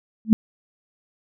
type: tone with exponential growth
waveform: sine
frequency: 220 Hz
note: A3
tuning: in tune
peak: -6 dBFS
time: 0.25-0.33 s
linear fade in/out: 0 ms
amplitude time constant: 17 ms
effects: none